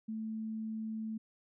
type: tone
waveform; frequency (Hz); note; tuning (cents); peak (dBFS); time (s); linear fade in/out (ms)
sine; 220; A3; 0; -36; 0.08-1.18; 10
effects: none